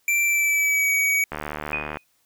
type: tone with pitch glide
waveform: square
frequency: 2349 to 2261 Hz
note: D7 to C#7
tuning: 0 to +34 cents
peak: -19 dBFS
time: 0.08-1.24 s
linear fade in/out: 2 ms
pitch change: -66 cents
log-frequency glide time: 0.24-0.91 s
type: click train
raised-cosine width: 0.5 ms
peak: -14 dBFS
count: 50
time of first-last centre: 1.32-1.971 s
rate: 75.3 Hz
type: tone with exponential decay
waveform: sine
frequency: 2489 Hz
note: D#7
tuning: in tune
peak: -21 dBFS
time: 1.73-2.04 s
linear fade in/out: 2 ms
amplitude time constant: 66 ms
effects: white hiss -66 dBFS RMS until 2.25 s